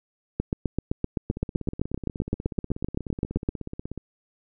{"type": "two click trains", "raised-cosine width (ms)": 3, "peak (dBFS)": [-20, -11], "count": [45, 25], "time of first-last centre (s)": [[1.31, 3.977], [0.4, 3.489]], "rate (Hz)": [16.5, 7.77], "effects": []}